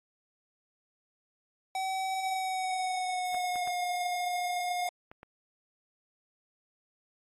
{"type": "tone with pitch glide", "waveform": "square", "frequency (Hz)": [762, 715.1], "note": ["G5", "F5"], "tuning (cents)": [-49, 41], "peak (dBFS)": -31, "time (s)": [1.75, 4.89], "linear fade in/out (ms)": 2, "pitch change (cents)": -110, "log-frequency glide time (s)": [2.23, 3.75]}
{"type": "clicks", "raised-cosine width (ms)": 0.5, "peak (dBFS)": -32, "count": 5, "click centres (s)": [3.346, 3.558, 3.675, 5.115, 5.231]}
{"effects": ["AAC 32 kbps"]}